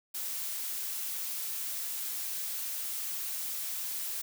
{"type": "noise", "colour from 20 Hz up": "blue", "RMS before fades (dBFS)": -36, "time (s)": [0.14, 4.22], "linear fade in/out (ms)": 10, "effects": []}